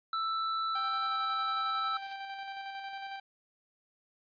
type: tone with pitch glide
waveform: square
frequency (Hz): 1323 to 1314.6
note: E6 to E6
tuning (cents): +6 to -5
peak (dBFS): -31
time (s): 0.13-1.97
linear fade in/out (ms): 2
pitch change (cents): -11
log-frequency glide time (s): 1.06-1.12
type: tone with tremolo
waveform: sawtooth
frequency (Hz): 784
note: G5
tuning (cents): 0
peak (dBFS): -34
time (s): 0.75-3.2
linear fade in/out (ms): 5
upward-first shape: square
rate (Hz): 11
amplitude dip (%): 30
type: noise with exponential growth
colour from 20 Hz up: blue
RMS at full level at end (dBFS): -44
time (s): 1.67-2.13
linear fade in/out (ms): 1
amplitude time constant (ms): 99
effects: resampled to 11025 Hz

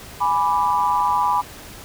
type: chord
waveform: sine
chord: G# diminished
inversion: none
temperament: equal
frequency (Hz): 830.6 / 987.8 / 1174.7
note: G#5 / B5 / D6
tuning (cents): 0 / 0 / 0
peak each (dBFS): -22 / -18 / -24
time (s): 0.2-1.42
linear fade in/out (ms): 20
effects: pink hiss -39 dBFS RMS until 1.84 s

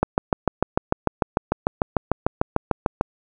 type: click train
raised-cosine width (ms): 1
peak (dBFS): -3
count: 21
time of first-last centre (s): 0.03-3.011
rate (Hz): 6.71
effects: none

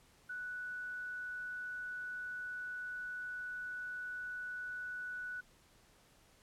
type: tone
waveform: sine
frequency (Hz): 1480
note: F#6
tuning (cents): 0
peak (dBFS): -40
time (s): 0.29-5.41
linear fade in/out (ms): 10
effects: pink hiss -66 dBFS RMS until 6.42 s + low-pass 12000 Hz 12 dB/octave

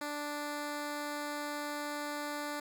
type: tone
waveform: 10% pulse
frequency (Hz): 293.7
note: D4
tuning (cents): 0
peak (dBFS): -28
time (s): 0.01-2.6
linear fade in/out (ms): 5
effects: none

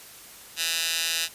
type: tone with high-pass filter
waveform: 15% pulse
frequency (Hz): 164.81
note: E3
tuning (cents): 0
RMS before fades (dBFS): -27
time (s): 0.56-1.29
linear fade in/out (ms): 50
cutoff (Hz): 3200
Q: 1.2
effects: white hiss -46 dBFS RMS until 1.34 s + resampled to 32000 Hz

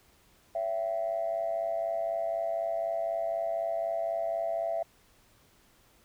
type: tone with amplitude modulation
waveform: sine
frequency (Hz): 667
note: E5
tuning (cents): +20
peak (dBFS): -24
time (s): 0.55-4.83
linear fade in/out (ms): 5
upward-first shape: sine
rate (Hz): 104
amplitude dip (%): 80
effects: tanh soft clip ceiling -21 dBFS + pink hiss -63 dBFS RMS until 6.04 s

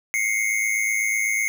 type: tone pair together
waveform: square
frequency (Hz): 2100 / 2208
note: C7 / C#7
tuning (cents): +6 / -7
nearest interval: minor second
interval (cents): 87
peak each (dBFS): -24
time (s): 0.14-1.48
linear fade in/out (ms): 0
effects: none

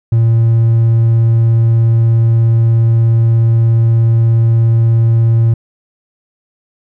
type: tone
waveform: triangle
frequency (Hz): 114.6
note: A#2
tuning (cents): -29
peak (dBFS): -4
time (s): 0.12-5.54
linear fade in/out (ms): 5
effects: tanh soft clip ceiling 0 dBFS

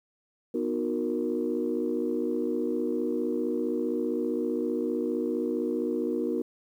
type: chord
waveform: sine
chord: B major seventh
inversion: none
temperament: equal with one note detuned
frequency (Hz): 246.9 / 311.1 / 366.4 / 466.2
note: B3 / D#4 / F#4 / A#4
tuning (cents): 0 / 0 / -17 / 0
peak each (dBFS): -31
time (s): 0.54-6.42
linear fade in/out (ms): 5
effects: tanh soft clip ceiling -17 dBFS + 10-bit

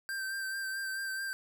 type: tone with vibrato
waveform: square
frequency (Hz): 1568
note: G6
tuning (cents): 0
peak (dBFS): -35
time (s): 0.09-1.33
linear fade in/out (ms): 0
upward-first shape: sine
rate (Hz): 4.6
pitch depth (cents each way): 25
effects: none

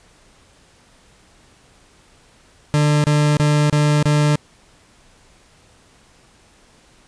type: tone bursts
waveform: 40% pulse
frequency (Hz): 148.7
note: D3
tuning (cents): +22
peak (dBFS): -12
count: 5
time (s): 2.74-4.356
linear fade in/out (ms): 0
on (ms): 300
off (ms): 29
effects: pink hiss -52 dBFS RMS until 7.07 s + resampled to 22050 Hz

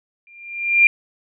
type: tone with exponential growth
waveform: sine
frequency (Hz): 2390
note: D7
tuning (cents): +30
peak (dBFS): -6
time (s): 0.27-0.87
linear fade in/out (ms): 1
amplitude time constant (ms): 130
effects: none

